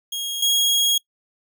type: tone pair in turn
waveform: sawtooth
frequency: 3273 / 3294 Hz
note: G#7 / G#7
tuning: -26 / -15 cents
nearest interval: unison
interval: 11 cents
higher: second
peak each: -22 / -13 dBFS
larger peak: second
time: 0.12-0.42 / 0.42-0.98 s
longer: second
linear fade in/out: 5 ms
effects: noise-tail reverb RT60 0.1 s tail -24 dB re dry